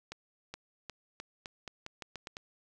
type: accelerating click train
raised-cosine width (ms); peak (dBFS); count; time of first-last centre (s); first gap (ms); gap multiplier
0.2; -24; 11; 0.12-2.369; 420; 0.85
effects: none